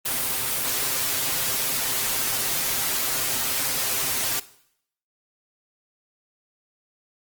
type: noise with comb filter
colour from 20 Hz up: white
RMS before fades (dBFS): -25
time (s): 0.05-4.4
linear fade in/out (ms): 10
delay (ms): 7.6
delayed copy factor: +0.65
effects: noise-tail reverb RT60 0.7 s tail -18 dB re dry + Opus 24 kbps